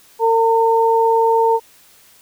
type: tone pair together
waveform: sine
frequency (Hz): 454.5 / 909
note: A#4 / A#5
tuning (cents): -44 / -44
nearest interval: octave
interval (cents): 1200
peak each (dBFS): -14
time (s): 0.19-1.6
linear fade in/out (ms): 50
effects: white hiss -49 dBFS RMS until 2.21 s